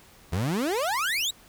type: exponential sweep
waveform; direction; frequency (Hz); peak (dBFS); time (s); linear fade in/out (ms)
30% pulse; up; 78.8 to 3996; -22; 0.32-1.31; 10
effects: pink hiss -54 dBFS RMS until 1.48 s